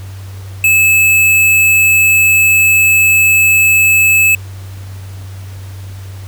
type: tone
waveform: square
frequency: 2604 Hz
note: E7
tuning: 22 cents flat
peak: -7 dBFS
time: 0.64-4.35 s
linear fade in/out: 2 ms
effects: added 96 Hz sine -25 dBFS peak until 6.27 s + pink hiss -39 dBFS RMS until 6.27 s